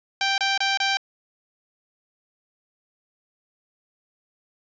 10% pulse tone bursts, 784 Hz, G5, in tune, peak -12 dBFS, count 4, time 0.21-0.971 s, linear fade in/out 2 ms, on 170 ms, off 27 ms, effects resampled to 16000 Hz

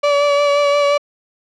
35% pulse tone with vibrato, 575 Hz, D5, 37 cents flat, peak -10 dBFS, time 0.03-0.98 s, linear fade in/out 10 ms, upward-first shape sine, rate 5.7 Hz, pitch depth 21 cents each way, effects low-pass 4000 Hz 12 dB/octave

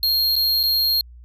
square tone with dropouts, 4237 Hz, C8, 21 cents sharp, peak -17 dBFS, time 0.03-1.01 s, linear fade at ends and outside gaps 1 ms, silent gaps 0.356-0.363 / 0.631-0.636 s, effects added 60 Hz sine -40 dBFS peak until 1.24 s

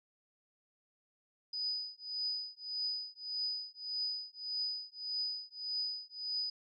sine tone with tremolo, 4978 Hz, D#8, in tune, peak -32 dBFS, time 1.53-6.5 s, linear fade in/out 5 ms, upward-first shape triangle, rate 1.7 Hz, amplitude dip 100%, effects none

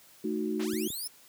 sine chord, D# diminished, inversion second, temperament equal, 220 / 311.1 / 370 Hz, A3 / D#4 / F#4, 0 / 0 / 0 cents, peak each -33 dBFS, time 0.24-0.88 s, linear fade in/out 5 ms
5% pulse linear sweep, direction up, 124.6 to 5430 Hz, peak -28 dBFS, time 0.59-1.08 s, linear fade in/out 10 ms
clicks, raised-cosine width 3 ms, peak -29 dBFS, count 2, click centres 0.734 / 0.903 s
effects white hiss -57 dBFS RMS until 1.28 s + high-pass 80 Hz 12 dB/octave

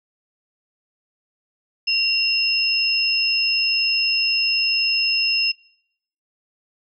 sine tone pair together, 2761 / 5198 Hz, F7 / E8, -20 / -25 cents, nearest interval major seventh, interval 1095 cents, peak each -20 dBFS, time 1.87-5.52 s, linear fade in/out 10 ms, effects noise-tail reverb RT60 0.7 s tail -23 dB re dry

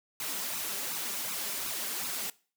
white noise with flanger, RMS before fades -35 dBFS, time 0.2-2.3 s, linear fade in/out 2 ms, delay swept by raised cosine 0.77 to 5.17 ms, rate 2.7 Hz, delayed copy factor +0.65, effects noise-tail reverb RT60 0.4 s tail -22 dB re dry + high-pass 150 Hz 12 dB/octave

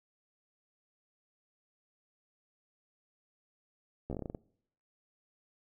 slowing click train, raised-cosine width 2 ms, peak -25 dBFS, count 10, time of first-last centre 4.1-4.348 s, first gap 13 ms, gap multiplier 1.18, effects noise-tail reverb RT60 0.7 s tail -24 dB re dry

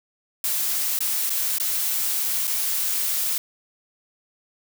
blue noise with dropouts, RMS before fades -24 dBFS, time 0.44-3.38 s, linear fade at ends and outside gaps 2 ms, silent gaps 0.99-1.005 / 1.296-1.303 / 1.584-1.599 / 2.472-2.476 s, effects none

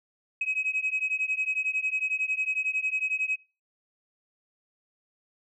sine beating tone pair, 2537 / 2548 Hz, D#7 / D#7, +33 / +41 cents, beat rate 11 Hz, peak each -28 / -28 dBFS, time 0.41-3.36 s, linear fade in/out 5 ms, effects noise-tail reverb RT60 0.3 s tail -21 dB re dry + tanh soft clip ceiling -20 dBFS

